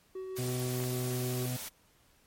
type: tone with tremolo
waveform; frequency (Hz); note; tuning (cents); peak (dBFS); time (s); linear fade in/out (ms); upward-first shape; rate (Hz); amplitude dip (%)
triangle; 376.5; F#4; +30; -34; 0.15-1.46; 5; triangle; 6.5; 30
type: noise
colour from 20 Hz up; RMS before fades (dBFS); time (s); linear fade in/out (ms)
white; -41; 0.36-1.69; 10
type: harmonic tone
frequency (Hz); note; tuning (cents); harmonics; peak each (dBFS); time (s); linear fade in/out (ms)
125.2; B2; +24; 1 / 2 / 4 / 5 / 6; -33 / -39 / -49 / -48 / -51; 0.38-1.57; 10
type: clicks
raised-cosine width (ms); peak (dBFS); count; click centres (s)
0.5; -29; 2; 0.802 / 0.838
effects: pink hiss -66 dBFS RMS until 2.26 s + MP3 64 kbps